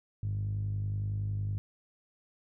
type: tone with low-pass filter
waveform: 5% pulse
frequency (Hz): 50.8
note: G#1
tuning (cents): -38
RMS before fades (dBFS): -33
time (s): 0.23-1.58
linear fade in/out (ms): 0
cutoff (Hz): 110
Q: 7.6
effects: none